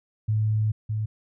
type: tone pair in turn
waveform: sine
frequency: 108 / 108 Hz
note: A2 / A2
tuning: -32 / -32 cents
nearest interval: unison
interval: 0 cents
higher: neither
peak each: -20 / -24 dBFS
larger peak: first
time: 0.28-0.72 / 0.89-1.06 s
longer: first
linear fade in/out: 10 ms
effects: none